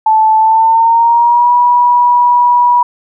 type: tone with pitch glide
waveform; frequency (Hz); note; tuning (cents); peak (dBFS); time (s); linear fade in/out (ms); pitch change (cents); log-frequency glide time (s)
sine; 875 to 970.9; A5 to B5; -10 to -30; -5; 0.06-2.83; 5; +180; 0.37-1.52
effects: none